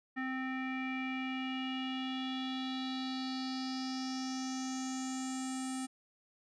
square tone with low-pass filter sweep, 260.9 Hz, C4, 5 cents flat, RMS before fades -38 dBFS, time 0.16-5.87 s, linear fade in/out 20 ms, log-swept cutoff 1900 to 8700 Hz, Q 5.3, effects none

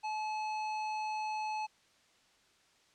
sine tone with hard clipping, 860 Hz, A5, 40 cents flat, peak -36 dBFS, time 0.03-1.67 s, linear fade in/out 20 ms, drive 13 dB, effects white hiss -67 dBFS RMS until 2.94 s + low-pass 6000 Hz 12 dB/octave

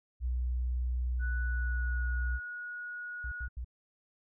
sine tone, 61.74 Hz, B1, in tune, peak -29 dBFS, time 0.2-2.4 s, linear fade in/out 50 ms
sine tone with pitch glide, 1480 to 1452.9 Hz, F#6 to F#6, 0 to -32 cents, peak -38 dBFS, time 1.19-3.49 s, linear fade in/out 50 ms, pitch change -32 cents, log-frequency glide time 1.42-2.07 s
sine tone bursts, 60.6 Hz, B1, 32 cents flat, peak -35 dBFS, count 3, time 3.24-3.646 s, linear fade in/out 5 ms, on 78 ms, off 86 ms
effects none

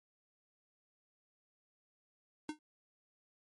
square tone with exponential decay, 304.9 Hz, D#4, 35 cents flat, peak -35 dBFS, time 2.49-2.59 s, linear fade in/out 2 ms, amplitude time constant 20 ms, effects MP3 48 kbps

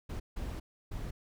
brown noise bursts at uneven times, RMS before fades -38 dBFS, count 3, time 0.09-0.2 / 0.36-0.6 / 0.91-1.11 s, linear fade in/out 10 ms, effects none

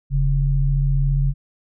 sine tone pair together, 41.24 / 138.4 Hz, E1 / C#3, +2 / -2 cents, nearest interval octave + major sixth, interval 2096 cents, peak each -18 dBFS, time 0.1-1.34 s, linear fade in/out 50 ms, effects none

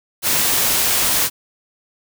white noise, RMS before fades -17 dBFS, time 0.22-1.3 s, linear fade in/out 50 ms, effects none

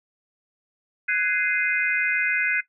sine chord, Ab dominant seventh, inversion third, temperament just, 1495.1 / 1661.2 / 2077 / 2492 Hz, Gb6 / Ab6 / C7 / Eb7, +18 / 0 / -13 / +2 cents, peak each -25 / -28 / -25 / -27 dBFS, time 1.08-2.61 s, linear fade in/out 10 ms, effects noise-tail reverb RT60 0.1 s tail -17 dB re dry

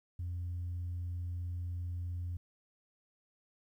sine tone, 87.7 Hz, F2, 8 cents sharp, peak -34 dBFS, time 0.19-2.37 s, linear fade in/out 5 ms, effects tanh soft clip ceiling -33 dBFS + 12-bit

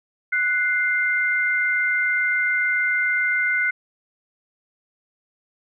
sine tone pair together, 1480 / 2093 Hz, F#6 / C7, 0 / 0 cents, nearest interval tritone, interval 600 cents, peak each -21 dBFS, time 0.32-3.71 s, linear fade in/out 10 ms, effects none

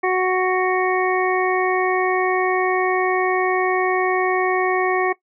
harmonic tone, 370 Hz, F#4, in tune, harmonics 1 / 2 / 3 / 5 / 6, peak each -19 / -22 / -24 / -26 / -27 dBFS, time 0.03-5.13 s, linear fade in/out 10 ms, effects noise-tail reverb RT60 0.1 s tail -18 dB re dry

